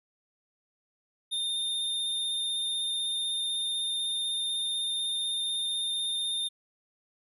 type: tone with vibrato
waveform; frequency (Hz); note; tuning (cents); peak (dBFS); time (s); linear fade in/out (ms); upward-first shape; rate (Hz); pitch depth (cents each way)
square; 3634; A#7; -45; -29; 1.31-6.49; 20; triangle; 16; 18
effects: none